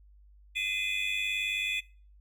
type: tone cluster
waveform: triangle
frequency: 2049 / 2461 / 2560 / 3443 Hz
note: C7 / D#7 / D#7 / A7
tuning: -37 / -20 / +49 / -38 cents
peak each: -37 / -30 / -33 / -34 dBFS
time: 0.55-1.81 s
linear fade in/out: 20 ms
effects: noise-tail reverb RT60 0.4 s tail -21 dB re dry + added 50 Hz sine -54 dBFS peak until 2.2 s